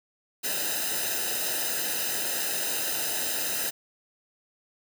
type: noise with comb filter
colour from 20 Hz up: white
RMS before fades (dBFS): -29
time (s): 0.43-3.71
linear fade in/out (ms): 20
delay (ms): 0.89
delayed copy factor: -0.85
effects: none